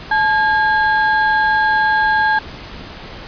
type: ring-modulated tone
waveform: triangle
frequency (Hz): 1244.5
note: D#6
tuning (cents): 0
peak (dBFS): -7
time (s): 0.11-2.39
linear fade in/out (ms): 5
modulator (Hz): 381
effects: pink hiss -33 dBFS RMS until 3.27 s + resampled to 11025 Hz